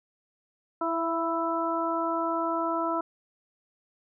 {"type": "harmonic tone with a mistuned harmonic", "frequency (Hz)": 330, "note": "E4", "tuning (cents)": 2, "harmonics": [1, 2, 3, 4], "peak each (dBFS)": [-31, -31, -31, -31], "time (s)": [0.81, 3.01], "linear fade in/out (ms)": 5, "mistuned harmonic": 2, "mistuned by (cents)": 19, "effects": []}